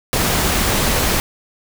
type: noise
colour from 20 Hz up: pink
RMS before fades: -17 dBFS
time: 0.13-1.2 s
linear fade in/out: 0 ms
effects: none